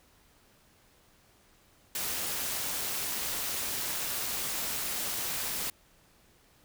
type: noise with amplitude modulation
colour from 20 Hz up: white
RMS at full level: -31 dBFS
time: 1.95-5.7 s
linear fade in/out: 2 ms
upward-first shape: sine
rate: 286 Hz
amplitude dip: 55%
effects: pink hiss -63 dBFS RMS until 6.64 s